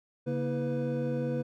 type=tone cluster; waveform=triangle; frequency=139.7 / 236.7 / 322.2 / 498.8 Hz; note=C#3 / A#3 / E4 / B4; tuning=+14 / +27 / -39 / +17 cents; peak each=-31 / -32 / -37 / -31 dBFS; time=0.26-1.43 s; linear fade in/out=20 ms; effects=none